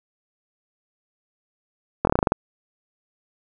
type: slowing click train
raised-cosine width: 1 ms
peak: -3 dBFS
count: 9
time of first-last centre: 2.05-2.321 s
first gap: 22 ms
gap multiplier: 1.12
effects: none

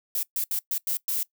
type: noise bursts at uneven times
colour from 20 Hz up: violet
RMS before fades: -27 dBFS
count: 6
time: 0.15-0.23 / 0.36-0.44 / 0.51-0.59 / 0.71-0.78 / 0.87-0.97 / 1.08-1.23 s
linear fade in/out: 2 ms
effects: noise-tail reverb RT60 0.1 s tail -21 dB re dry

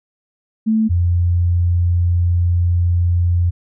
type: tone pair in turn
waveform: sine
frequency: 220 / 87.31 Hz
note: A3 / F2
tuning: 0 / 0 cents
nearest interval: octave + major third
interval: 1600 cents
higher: first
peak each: -12 dBFS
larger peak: neither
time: 0.66-0.89 / 0.89-3.51 s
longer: second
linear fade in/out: 20 ms
effects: none

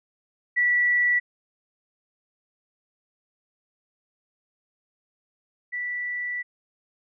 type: tone pair in turn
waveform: sine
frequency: 1953 / 1963.5 Hz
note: B6 / B6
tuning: -20 / -11 cents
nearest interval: unison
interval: 9 cents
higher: second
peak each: -18 / -27 dBFS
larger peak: first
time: 0.56-1.2 / 5.72-6.43 s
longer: second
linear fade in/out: 20 ms
effects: none

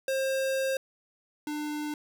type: tone pair in turn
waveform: square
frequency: 533 / 299.1 Hz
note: C5 / D4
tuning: +32 / +32 cents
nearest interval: minor seventh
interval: 1000 cents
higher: first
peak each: -27 / -32 dBFS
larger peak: first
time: 0.08-0.77 / 1.47-1.94 s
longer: first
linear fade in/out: 2 ms
effects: none

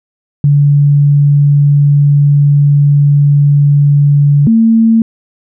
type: tone pair in turn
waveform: sine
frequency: 143.9 / 225.7 Hz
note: D3 / A3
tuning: -35 / +44 cents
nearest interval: minor sixth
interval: 779 cents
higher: second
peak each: -4 dBFS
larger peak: neither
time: 0.44-4.47 / 4.47-5.02 s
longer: first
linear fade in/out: 2 ms
effects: none

